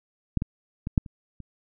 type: clicks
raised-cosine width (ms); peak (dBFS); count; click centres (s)
5; -10 / -15 / -17 / -6 / -28 / -28; 6; 0.373 / 0.421 / 0.871 / 0.978 / 1.062 / 1.403
effects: none